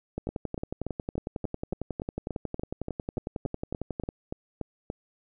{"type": "two click trains", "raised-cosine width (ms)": 2, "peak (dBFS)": [-19, -18], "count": [17, 44], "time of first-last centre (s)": [[0.29, 4.901], [0.18, 4.089]], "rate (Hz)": [3.47, 11], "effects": []}